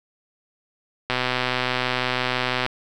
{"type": "click train", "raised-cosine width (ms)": 0.3, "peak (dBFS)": -6, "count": 198, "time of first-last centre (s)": [1.1, 2.663], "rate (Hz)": 126, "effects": []}